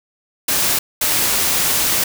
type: noise bursts at uneven times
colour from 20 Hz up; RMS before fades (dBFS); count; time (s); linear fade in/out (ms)
white; -17; 2; 0.48-0.79 / 1.01-2.04; 5
effects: none